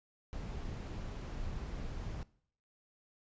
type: noise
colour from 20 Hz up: brown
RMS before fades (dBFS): -41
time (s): 0.33-2.23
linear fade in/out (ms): 0
effects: noise-tail reverb RT60 0.6 s tail -21 dB re dry + resampled to 16000 Hz

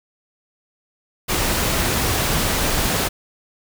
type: noise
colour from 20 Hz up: pink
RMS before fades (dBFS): -20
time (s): 1.28-3.09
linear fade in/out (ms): 20
effects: none

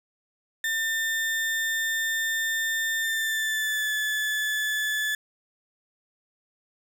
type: tone with pitch glide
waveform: 35% pulse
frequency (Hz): 1800 to 1728.7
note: A6 to A6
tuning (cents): +39 to -31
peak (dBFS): -23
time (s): 0.64-5.15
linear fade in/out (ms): 2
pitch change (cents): -70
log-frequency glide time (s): 3.01-3.93
effects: none

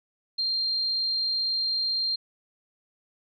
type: tone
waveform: sine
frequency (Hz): 4186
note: C8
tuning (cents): 0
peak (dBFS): -24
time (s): 0.38-2.16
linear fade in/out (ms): 10
effects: none

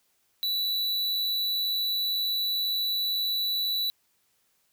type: tone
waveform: square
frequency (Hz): 3951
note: B7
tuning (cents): 0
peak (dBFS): -26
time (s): 0.43-3.9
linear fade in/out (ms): 0
effects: white hiss -70 dBFS RMS until 4.72 s

